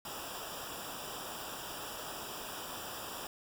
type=noise with comb filter; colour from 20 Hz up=pink; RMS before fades=-43 dBFS; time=0.05-3.27 s; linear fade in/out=2 ms; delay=0.47 ms; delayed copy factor=-0.85; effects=none